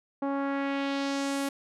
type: tone with low-pass filter sweep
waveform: sawtooth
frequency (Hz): 277.2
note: C#4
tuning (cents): 0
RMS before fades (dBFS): -30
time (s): 0.22-1.49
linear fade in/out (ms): 5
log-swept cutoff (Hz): 920 to 12000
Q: 1.4
effects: none